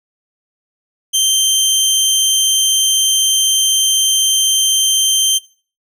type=tone; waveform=20% pulse; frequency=3136 Hz; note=G7; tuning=in tune; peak=-6 dBFS; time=1.13-5.39 s; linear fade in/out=20 ms; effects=noise-tail reverb RT60 0.4 s tail -20 dB re dry